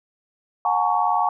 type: tone cluster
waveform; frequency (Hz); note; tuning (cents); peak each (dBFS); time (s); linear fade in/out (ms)
sine; 727 / 826 / 905 / 1119; F#5 / G#5 / A5 / C#6; -31 / -10 / +48 / +16; -23; 0.65-1.29; 2
effects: none

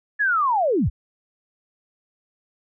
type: linear sweep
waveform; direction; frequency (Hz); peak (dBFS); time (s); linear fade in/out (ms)
sine; down; 1737 to 34.65; -17; 0.19-0.9; 20
effects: none

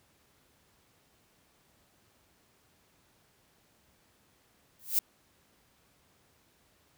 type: noise with exponential growth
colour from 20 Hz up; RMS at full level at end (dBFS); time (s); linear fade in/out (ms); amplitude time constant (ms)
violet; -22; 4.79-4.99; 5; 42
effects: pink hiss -67 dBFS RMS until 6.97 s + high-pass 60 Hz 12 dB/octave

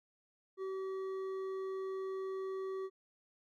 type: tone with hard clipping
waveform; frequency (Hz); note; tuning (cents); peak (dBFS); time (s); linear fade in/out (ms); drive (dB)
sine; 382; G4; -45; -39; 0.57-2.9; 50; 7
effects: none

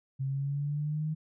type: linear sweep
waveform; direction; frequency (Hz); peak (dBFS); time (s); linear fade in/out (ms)
sine; up; 133.3 to 156.8; -29; 0.19-1.15; 20
effects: none

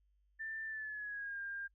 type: tone with pitch glide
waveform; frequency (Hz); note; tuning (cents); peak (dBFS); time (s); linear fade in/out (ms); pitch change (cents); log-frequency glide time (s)
sine; 1779 to 1603.3; A6 to G6; +19 to +39; -40; 0.39-1.68; 20; -180; 0.66-1.4
effects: noise-tail reverb RT60 0.1 s tail -26 dB re dry + added 50 Hz sine -70 dBFS peak until 1.74 s

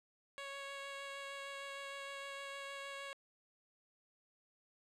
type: tone with vibrato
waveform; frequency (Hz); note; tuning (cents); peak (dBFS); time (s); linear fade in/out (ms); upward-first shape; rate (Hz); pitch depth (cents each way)
10% pulse; 554.4; C#5; 0; -36; 0.38-3.13; 0; sine; 6.5; 9
effects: low-pass 7000 Hz 12 dB/octave + 12-bit

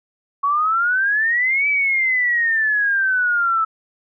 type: exponential two-way sweep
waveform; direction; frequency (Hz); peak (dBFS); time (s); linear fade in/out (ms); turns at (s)
sine; up then down; 1108.7 to 2315 to 1305; -15; 0.43-3.65; 10; 1.68
effects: none

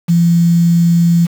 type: tone with quantisation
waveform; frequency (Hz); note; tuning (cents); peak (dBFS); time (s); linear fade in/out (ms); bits
sine; 170.2; F3; -44; -7; 0.08-1.27; 20; 5
effects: none

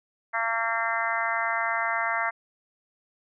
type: harmonic tone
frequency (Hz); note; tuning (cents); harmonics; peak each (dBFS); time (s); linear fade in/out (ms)
228.1; A#3; -37; 3 / 4 / 5 / 6 / 7 / 8 / 9; -32 / -32 / -32 / -32 / -32 / -32 / -32; 0.33-2.31; 20
effects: none

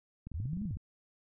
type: clicks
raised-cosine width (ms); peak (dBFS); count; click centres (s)
5; -30; 10; 0.27 / 0.317 / 0.402 / 0.456 / 0.533 / 0.571 / 0.617 / 0.655 / 0.709 / 0.769
type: linear two-way sweep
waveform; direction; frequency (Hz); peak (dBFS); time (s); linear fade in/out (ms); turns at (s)
sine; up then down; 65.41 to 220 to 65.41; -34; 0.34-0.76; 5; 0.64
effects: none

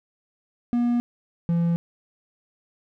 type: tone pair in turn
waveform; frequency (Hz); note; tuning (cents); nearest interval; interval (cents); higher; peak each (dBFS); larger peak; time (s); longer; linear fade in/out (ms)
triangle; 240 / 169.71; B3 / F3; -49 / -49; tritone; 600; first; -17; neither; 0.73-1 / 1.49-1.76; neither; 0
effects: none

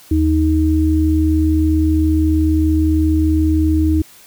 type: tone pair together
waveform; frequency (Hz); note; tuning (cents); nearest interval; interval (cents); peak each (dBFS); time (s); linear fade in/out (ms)
sine; 78.48 / 313.4; D#2 / D#4; +15 / +13; 2 octaves; 2398; -14 / -14; 0.11-4.02; 5
effects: white hiss -44 dBFS RMS until 4.26 s

